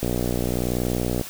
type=click train; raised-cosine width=2 ms; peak=-11 dBFS; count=73; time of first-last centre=0.03-1.212 s; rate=60.9 Hz; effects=white hiss -37 dBFS RMS until 1.29 s